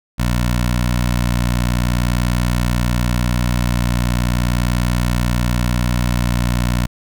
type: tone with notch filter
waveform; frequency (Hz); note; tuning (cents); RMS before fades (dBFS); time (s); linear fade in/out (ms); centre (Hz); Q
15% pulse; 60.4; B1; -38; -17; 0.18-6.87; 20; 430; 0.84
effects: none